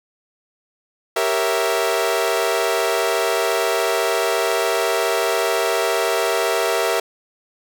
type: chord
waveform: sawtooth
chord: G diminished seventh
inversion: none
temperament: equal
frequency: 392 / 466.2 / 554.4 / 659.3 Hz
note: G4 / Bb4 / Db5 / Fb5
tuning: 0 / 0 / 0 / 0 cents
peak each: -20 / -18 / -23 / -18 dBFS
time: 1.16-7 s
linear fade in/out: 5 ms
effects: none